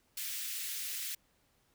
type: high-pass noise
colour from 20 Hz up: white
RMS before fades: -39 dBFS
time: 0.17-1.15 s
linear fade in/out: 5 ms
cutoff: 1800 Hz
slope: 24 dB/octave
effects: pink hiss -72 dBFS RMS until 1.74 s